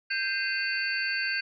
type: tone cluster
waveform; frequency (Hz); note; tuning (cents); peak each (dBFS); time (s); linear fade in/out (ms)
sine; 1576 / 2072 / 2482 / 2712 / 4534; G6 / C7 / D#7 / E7 / C#8; +9 / -17 / -5 / +49 / +38; -29 / -37 / -37 / -36 / -33; 0.1-1.41; 10
effects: none